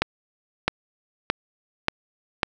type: accelerating click train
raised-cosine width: 0.3 ms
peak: -3 dBFS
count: 5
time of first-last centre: 0.02-2.432 s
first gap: 660 ms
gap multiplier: 0.94
effects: none